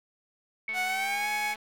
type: tone with tremolo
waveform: sine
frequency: 2217 Hz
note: C#7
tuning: in tune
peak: -29 dBFS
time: 0.68-1.54 s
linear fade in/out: 2 ms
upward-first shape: triangle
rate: 9.4 Hz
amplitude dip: 40%
type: click train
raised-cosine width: 0.3 ms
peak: -30 dBFS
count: 191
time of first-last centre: 0.69-1.558 s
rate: 219 Hz
type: tone with pitch glide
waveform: sawtooth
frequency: 738 to 838 Hz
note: F#5 to G#5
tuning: -5 to +15 cents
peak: -26 dBFS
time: 0.73-1.56 s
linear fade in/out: 50 ms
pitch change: +220 cents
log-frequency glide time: 0.84-1.28 s
effects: none